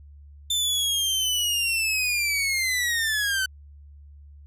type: linear sweep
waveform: sawtooth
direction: down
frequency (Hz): 3564 to 1508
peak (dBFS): -19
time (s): 0.5-3.46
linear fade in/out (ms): 5
effects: added 72 Hz sine -44 dBFS peak until 4.46 s + resampled to 32000 Hz